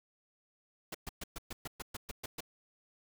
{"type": "noise bursts", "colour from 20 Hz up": "pink", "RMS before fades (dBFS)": -41, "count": 11, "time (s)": [0.92, 2.406], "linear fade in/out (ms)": 5, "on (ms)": 26, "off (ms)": 120, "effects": []}